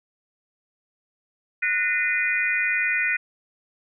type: tone cluster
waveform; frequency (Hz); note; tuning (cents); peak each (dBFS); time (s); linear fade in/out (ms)
sine; 1470 / 1839 / 2040 / 2449; F#6 / A#6 / C7 / D#7; -12 / -24 / -44 / -28; -27 / -26 / -26 / -25; 1.62-3.17; 10
effects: none